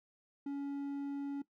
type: tone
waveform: triangle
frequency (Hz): 281.1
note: C#4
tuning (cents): +24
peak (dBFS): -34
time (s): 0.46-1.42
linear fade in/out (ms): 5
effects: noise-tail reverb RT60 0.1 s tail -18 dB re dry